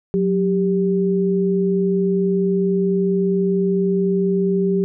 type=tone pair together; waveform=sine; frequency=183.5 / 393.9 Hz; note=F#3 / G4; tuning=-14 / +8 cents; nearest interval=octave + minor second; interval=1322 cents; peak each=-18 dBFS; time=0.14-4.84 s; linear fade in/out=0 ms; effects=none